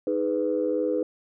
sine chord, G# minor, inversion second, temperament just, 311.5 / 415.3 / 498.4 Hz, D#4 / G#4 / B4, +2 / 0 / +16 cents, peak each -27 / -28 / -25 dBFS, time 0.07-1.03 s, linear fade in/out 2 ms, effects tanh soft clip ceiling -14 dBFS

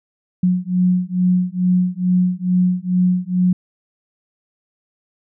sine beating tone pair, 180.2 / 182.5 Hz, F#3 / F#3, -45 / -24 cents, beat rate 2.3 Hz, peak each -17 dBFS, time 0.43-3.53 s, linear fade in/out 5 ms, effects none

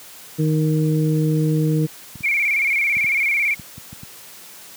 harmonic tone, 155.56 Hz, D#3, in tune, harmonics 1 / 2 / 3, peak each -16 / -22 / -26 dBFS, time 0.38-1.87 s, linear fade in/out 20 ms
clicks, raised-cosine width 5 ms, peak -22 dBFS, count 8, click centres 2.156 / 2.207 / 2.968 / 3.044 / 3.596 / 3.78 / 3.929 / 4.033 s
sine tone with vibrato, 2258 Hz, C#7, 31 cents sharp, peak -16 dBFS, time 2.23-3.55 s, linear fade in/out 20 ms, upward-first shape square, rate 18 Hz, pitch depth 67 cents each way
effects white hiss -41 dBFS RMS until 4.76 s + high-pass 100 Hz 12 dB/octave

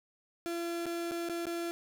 35% pulse tone with dropouts, 340.2 Hz, F4, 45 cents flat, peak -32 dBFS, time 0.46-1.71 s, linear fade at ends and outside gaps 0 ms, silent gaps 0.857-0.864 / 1.111-1.118 / 1.288-1.296 / 1.455-1.468 s, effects none

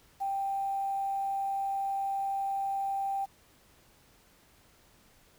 sine tone with quantisation, 786 Hz, G5, 4 cents sharp, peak -29 dBFS, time 0.2-3.26 s, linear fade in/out 20 ms, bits 9, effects pink hiss -62 dBFS RMS until 5.38 s

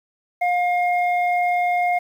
sine tone pair together, 711 / 2135 Hz, F5 / C7, +31 / +34 cents, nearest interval octave + perfect fifth, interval 1903 cents, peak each -17 / -24 dBFS, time 0.41-1.99 s, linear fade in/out 10 ms, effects tanh soft clip ceiling -10 dBFS + 8-bit

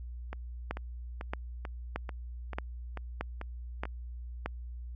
two click trains, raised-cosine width 0.5 ms, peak -18 / -24 dBFS, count 7 / 9, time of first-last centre 0.71-4.46 / 0.33-3.854 s, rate 1.6 / 2.27 Hz, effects added 60 Hz sine -39 dBFS peak until 4.95 s

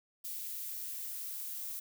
violet noise with high-pass filter sweep, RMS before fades -41 dBFS, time 0.24-1.8 s, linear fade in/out 10 ms, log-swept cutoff 2500 to 670 Hz, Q 1.2, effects none

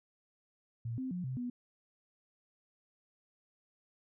sine tone with pitch steps, 116.3 / 259.7 / 179.1 / 129.3 / 245.1 Hz, A#2 / C4 / F3 / C3 / B3, -4 / -13 / +44 / -20 / -13 cents, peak -35 dBFS, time 0.85-1.5 s, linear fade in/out 5 ms, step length 130 ms, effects none

